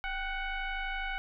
sine tone with frequency modulation, 724 Hz, F#5, 38 cents flat, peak -32 dBFS, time 0.04-1.18 s, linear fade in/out 0 ms, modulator 750 Hz, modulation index 2.5, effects none

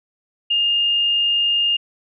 sine tone, 2825 Hz, F7, 19 cents sharp, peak -15 dBFS, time 0.5-1.77 s, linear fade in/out 10 ms, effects none

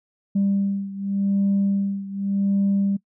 sine beating tone pair, 197.8 / 198.67 Hz, G3 / G3, +16 / +23 cents, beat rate 0.87 Hz, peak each -20 / -23 dBFS, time 0.35-2.97 s, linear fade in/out 10 ms, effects noise-tail reverb RT60 0.1 s tail -22 dB re dry + tanh soft clip ceiling -14 dBFS

